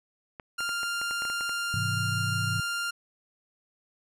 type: clicks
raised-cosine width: 0.5 ms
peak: -25 dBFS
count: 11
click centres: 0.398 / 0.606 / 0.692 / 0.832 / 1.015 / 1.11 / 1.221 / 1.252 / 1.3 / 1.409 / 1.494 s
type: tone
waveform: sawtooth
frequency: 1396.9 Hz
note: F6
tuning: in tune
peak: -25 dBFS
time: 0.58-2.91 s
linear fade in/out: 10 ms
type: chord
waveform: sine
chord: Ab augmented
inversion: none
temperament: equal with one note detuned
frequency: 105.15 / 130.81 / 164.81 Hz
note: Ab2 / C3 / E3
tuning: +22 / 0 / 0 cents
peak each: -30 / -34 / -35 dBFS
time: 1.74-2.6 s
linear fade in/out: 0 ms
effects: low-pass 12000 Hz 12 dB/octave